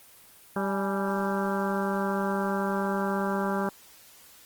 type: harmonic tone with a mistuned harmonic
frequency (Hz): 196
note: G3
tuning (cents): 0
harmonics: 1 / 2 / 3 / 4 / 5 / 6 / 7 / 8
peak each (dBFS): -29 / -32 / -34 / -35 / -36 / -37 / -37 / -38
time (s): 0.56-3.69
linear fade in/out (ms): 2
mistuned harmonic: 4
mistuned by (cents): +88
effects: white hiss -53 dBFS RMS until 4.45 s + Opus 24 kbps